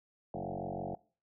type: tone with frequency modulation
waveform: sine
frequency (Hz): 441.3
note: A4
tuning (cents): +5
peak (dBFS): -36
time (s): 0.34-0.95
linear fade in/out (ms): 2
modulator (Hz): 46.2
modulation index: 7.1
effects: noise-tail reverb RT60 0.4 s tail -22 dB re dry